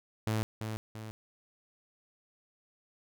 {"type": "tone with echo", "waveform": "sawtooth", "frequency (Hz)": 109.4, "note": "A2", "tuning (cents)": -9, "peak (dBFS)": -25, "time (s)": [0.27, 0.43], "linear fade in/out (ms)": 0, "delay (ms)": 340, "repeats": 2, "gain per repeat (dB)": -6, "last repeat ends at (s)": 1.11, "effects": []}